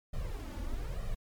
brown noise with flanger, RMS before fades -36 dBFS, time 0.13-1.15 s, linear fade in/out 10 ms, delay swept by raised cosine 1.6 to 3.5 ms, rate 1.1 Hz, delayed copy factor +0.9, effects MP3 96 kbps

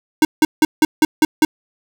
square tone bursts, 309.7 Hz, D#4, 8 cents flat, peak -9 dBFS, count 7, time 0.22-1.45 s, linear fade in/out 2 ms, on 30 ms, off 170 ms, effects none

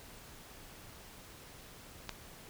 click, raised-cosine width 0.2 ms, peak -20 dBFS, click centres 2.093 s, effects pink hiss -53 dBFS RMS until 2.49 s

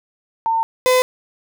sine / 35% pulse tone pair in turn, 904 / 507.4 Hz, A5 / B4, +47 / +47 cents, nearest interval minor seventh, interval 1000 cents, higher first, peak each -15 / -10 dBFS, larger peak second, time 0.46-0.63 / 0.86-1.02 s, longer first, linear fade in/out 0 ms, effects none

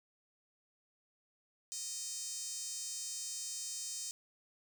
5% pulse tone with high-pass filter, 620 Hz, D#5, 6 cents flat, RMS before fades -42 dBFS, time 1.72-4.11 s, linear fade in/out 0 ms, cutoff 6800 Hz, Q 1.5, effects 11-bit

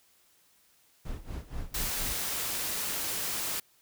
brown noise with tremolo, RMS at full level -35 dBFS, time 1.05-2.2 s, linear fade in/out 5 ms, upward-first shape sine, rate 4.2 Hz, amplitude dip 85%
white noise, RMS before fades -33 dBFS, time 1.74-3.6 s, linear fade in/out 5 ms
effects white hiss -65 dBFS RMS until 3.81 s

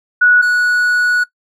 sine / triangle tone pair in turn, 1467 / 1467 Hz, F#6 / F#6, -15 / -15 cents, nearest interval unison, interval 0 cents, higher neither, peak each -6 / -9 dBFS, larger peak first, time 0.21-0.42 / 0.42-1.24 s, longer second, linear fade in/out 10 ms, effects noise-tail reverb RT60 0.1 s tail -18 dB re dry

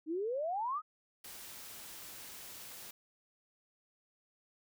sine exponential sweep, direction up, 300 to 1300 Hz, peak -33 dBFS, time 0.06-0.82 s, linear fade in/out 50 ms
white noise, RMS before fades -49 dBFS, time 1.24-2.91 s, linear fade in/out 5 ms
effects none

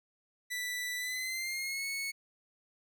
sawtooth tone with pitch glide, 1975.5 to 2205 Hz, B6 to C#7, 0 to -10 cents, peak -31 dBFS, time 0.5-2.12 s, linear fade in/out 20 ms, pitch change +190 cents, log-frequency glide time 0.97-1.86 s, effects none

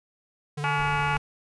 square tone with vibrato, 146.83 Hz, D3, in tune, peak -30 dBFS, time 0.57-1.18 s, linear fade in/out 10 ms, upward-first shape triangle, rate 19 Hz, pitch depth 41 cents each way
harmonic tone, 284.5 Hz, C#4, 45 cents sharp, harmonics 3 / 4 / 5 / 6 / 7 / 8 / 9 / 10, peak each -27 / -32 / -30 / -38 / -38 / -35 / -35 / -40 dBFS, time 0.64-1.17 s, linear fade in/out 0 ms
brown noise, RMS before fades -39 dBFS, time 0.77-1.18 s, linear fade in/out 10 ms
effects resampled to 24000 Hz

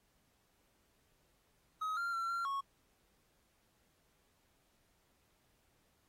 triangle tone with pitch steps, 1268 / 1387 / 1355 / 1375 / 1102 Hz, D#6 / F6 / E6 / F6 / C#6, +32 / -12 / +47 / -27 / -11 cents, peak -33 dBFS, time 1.81-2.61 s, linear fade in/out 10 ms, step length 160 ms, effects pink hiss -75 dBFS RMS until 6.08 s + AAC 48 kbps

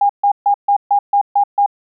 sine tone bursts, 810 Hz, G#5, 43 cents flat, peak -9 dBFS, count 8, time 0.01-1.662 s, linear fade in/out 5 ms, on 84 ms, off 140 ms, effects none

